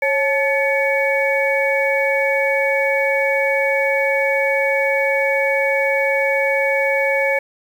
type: tone cluster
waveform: sine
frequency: 548 / 868 / 1728 / 2243 Hz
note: C#5 / A5 / A6 / C#7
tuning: -20 / -24 / -32 / +20 cents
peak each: -18 / -26 / -24 / -19 dBFS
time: 0.02-7.39 s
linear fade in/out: 5 ms
effects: 7-bit